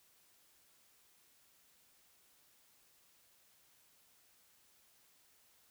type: silence
effects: white hiss -69 dBFS RMS until 5.7 s